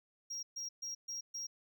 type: tone bursts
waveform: triangle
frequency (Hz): 5620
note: F8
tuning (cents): +10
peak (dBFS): -38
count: 5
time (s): 0.3-1.47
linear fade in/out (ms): 10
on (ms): 130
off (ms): 130
effects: none